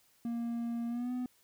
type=tone with pitch glide; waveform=triangle; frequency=234.3 to 249.7 Hz; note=A#3 to B3; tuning=+9 to +19 cents; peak=-31 dBFS; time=0.25-1.26 s; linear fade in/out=2 ms; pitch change=+110 cents; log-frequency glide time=0.88-1.12 s; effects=white hiss -68 dBFS RMS until 1.43 s